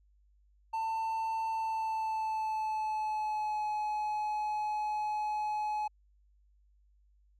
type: tone with pitch glide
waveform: triangle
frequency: 893 to 847.8 Hz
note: A5 to G#5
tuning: +25 to +35 cents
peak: -29 dBFS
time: 0.73-5.88 s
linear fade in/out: 10 ms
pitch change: -90 cents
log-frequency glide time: 1.5-3.66 s
effects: added 50 Hz sine -63 dBFS peak until 7.39 s